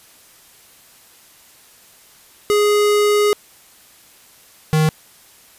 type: tone pair in turn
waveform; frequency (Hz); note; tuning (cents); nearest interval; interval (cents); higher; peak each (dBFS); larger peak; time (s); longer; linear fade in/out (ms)
square; 415.3 / 155.9; G#4 / D#3; 0 / +4; octave + perfect fourth; 1696; first; -13; neither; 2.5-3.33 / 4.73-4.89; first; 0
effects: white hiss -48 dBFS RMS until 5.58 s + resampled to 32000 Hz